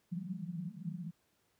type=band-pass noise; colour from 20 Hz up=pink; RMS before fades=-41 dBFS; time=0.11-1.11 s; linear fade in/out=20 ms; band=160 to 200 Hz; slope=96 dB/octave; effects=pink hiss -75 dBFS RMS until 1.59 s + high-pass 80 Hz 12 dB/octave